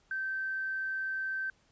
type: tone with hard clipping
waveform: triangle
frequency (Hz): 1552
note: G6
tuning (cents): -18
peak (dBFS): -32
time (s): 0.11-1.5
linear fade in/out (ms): 2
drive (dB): 3
effects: pink hiss -68 dBFS RMS until 1.71 s + resampled to 16000 Hz